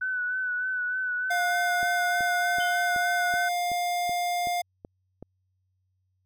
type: tone with vibrato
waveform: sine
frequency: 1495 Hz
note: F#6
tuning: 17 cents sharp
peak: -26 dBFS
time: 0.01-3.49 s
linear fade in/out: 10 ms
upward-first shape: sine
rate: 3.3 Hz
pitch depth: 31 cents each way
type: tone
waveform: square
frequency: 705 Hz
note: F5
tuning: 16 cents sharp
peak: -26 dBFS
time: 1.3-4.62 s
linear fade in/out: 10 ms
type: click train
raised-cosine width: 2 ms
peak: -27 dBFS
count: 10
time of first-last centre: 1.83-5.226 s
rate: 2.65 Hz
type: tone with exponential decay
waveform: triangle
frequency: 3079 Hz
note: G7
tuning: 32 cents flat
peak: -31 dBFS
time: 2.6-2.96 s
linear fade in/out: 5 ms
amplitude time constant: 77 ms
effects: added 93 Hz sine -70 dBFS peak until 6.25 s